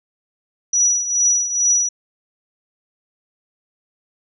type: tone with tremolo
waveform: sine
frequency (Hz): 5860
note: F#8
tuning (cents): -18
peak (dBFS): -11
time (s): 0.73-1.89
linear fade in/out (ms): 5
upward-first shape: triangle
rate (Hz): 2.3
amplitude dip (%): 75
effects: none